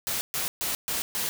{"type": "noise bursts", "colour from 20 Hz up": "white", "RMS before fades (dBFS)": -29, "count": 5, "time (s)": [0.07, 1.29], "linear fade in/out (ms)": 0, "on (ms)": 140, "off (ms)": 130, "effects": []}